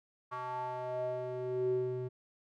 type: tone with band-pass filter sweep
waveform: square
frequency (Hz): 126.1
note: B2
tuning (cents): +36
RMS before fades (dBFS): -36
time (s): 0.31-2.09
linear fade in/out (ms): 20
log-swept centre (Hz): 1100 to 280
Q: 5.5
effects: none